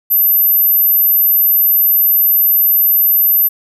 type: tone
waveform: sine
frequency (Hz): 12140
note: F#9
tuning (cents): +43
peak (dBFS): -7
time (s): 0.1-3.49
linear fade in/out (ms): 20
effects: tanh soft clip ceiling -3 dBFS